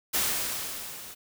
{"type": "noise with level ramp", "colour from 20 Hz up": "white", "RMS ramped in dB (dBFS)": [-25, -44], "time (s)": [0.13, 1.15], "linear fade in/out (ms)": 20, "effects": []}